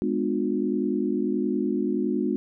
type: chord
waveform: sine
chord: G# diminished seventh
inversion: none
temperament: just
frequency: 207.7 / 249.2 / 299 / 358.8 Hz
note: G#3 / B3 / D4 / F4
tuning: 0 / +16 / +31 / +47 cents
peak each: -28 dBFS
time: 0.02-2.36 s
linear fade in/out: 0 ms
effects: none